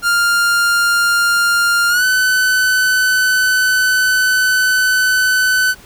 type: tone with pitch glide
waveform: 45% pulse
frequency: 1400 to 1509.2 Hz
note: F6 to F#6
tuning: +4 to +34 cents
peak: -11 dBFS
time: 0.02-5.75 s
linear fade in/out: 50 ms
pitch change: +130 cents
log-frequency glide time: 1.89-2.04 s
effects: pink hiss -42 dBFS RMS until 5.85 s